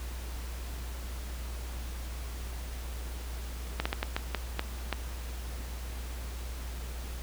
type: slowing click train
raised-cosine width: 0.3 ms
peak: -13 dBFS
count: 8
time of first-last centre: 3.8-4.927 s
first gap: 55 ms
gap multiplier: 1.35
effects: added 60 Hz sine -36 dBFS peak until 7.22 s + pink hiss -46 dBFS RMS until 7.22 s